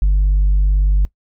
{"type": "tone", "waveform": "sine", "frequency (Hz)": 49, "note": "G1", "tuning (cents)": 0, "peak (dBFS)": -8, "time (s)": [0.02, 1.05], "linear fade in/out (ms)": 0, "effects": ["noise-tail reverb RT60 0.1 s tail -20 dB re dry", "tanh soft clip ceiling -9 dBFS"]}